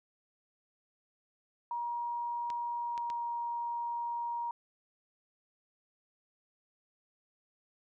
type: tone with pitch glide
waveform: sine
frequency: 950 to 944.5 Hz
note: A#5 to A#5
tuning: +33 to +22 cents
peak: -33 dBFS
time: 1.71-4.51 s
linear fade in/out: 2 ms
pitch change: -11 cents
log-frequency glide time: 2.79-3.17 s
type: clicks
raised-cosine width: 0.2 ms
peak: -28 dBFS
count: 3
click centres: 2.502 / 2.978 / 3.101 s
effects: none